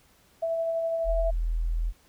sine tone with tremolo, 660 Hz, E5, 2 cents sharp, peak -24 dBFS, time 0.42-1.31 s, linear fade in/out 10 ms, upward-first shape sine, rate 12 Hz, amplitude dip 25%
sine tone, 41.2 Hz, E1, in tune, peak -24 dBFS, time 1.04-1.93 s, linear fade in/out 50 ms
effects pink hiss -61 dBFS RMS until 2.08 s

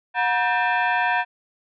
sine tone with frequency modulation, 114.7 Hz, A#2, 28 cents flat, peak -18 dBFS, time 0.14-1.25 s, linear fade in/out 50 ms, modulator 840 Hz, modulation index 2.4, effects none

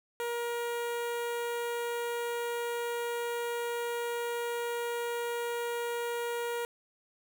sawtooth tone with notch filter, 473.8 Hz, A#4, 28 cents sharp, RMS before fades -34 dBFS, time 0.2-6.65 s, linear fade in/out 0 ms, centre 5000 Hz, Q 1.4, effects none

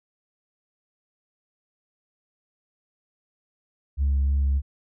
sine tone with vibrato, 69.3 Hz, C#2, in tune, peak -17 dBFS, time 3.97-4.62 s, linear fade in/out 50 ms, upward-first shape sine, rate 3.3 Hz, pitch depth 15 cents each way, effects tanh soft clip ceiling -17 dBFS

